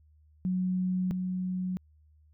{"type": "tone pair in turn", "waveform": "sine", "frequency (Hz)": [183.9, 183.9], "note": ["F#3", "F#3"], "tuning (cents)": [-10, -10], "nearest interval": "unison", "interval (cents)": 0, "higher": "neither", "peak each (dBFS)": [-26, -29], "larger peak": "first", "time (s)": [[0.45, 1.11], [1.11, 1.77]], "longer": "neither", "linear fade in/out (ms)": 0, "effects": ["added 76 Hz sine -58 dBFS peak until 2.33 s"]}